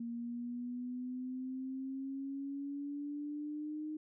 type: exponential sweep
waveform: sine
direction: up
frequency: 233.1 to 308.7 Hz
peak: -38 dBFS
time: 0-3.97 s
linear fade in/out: 5 ms
effects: none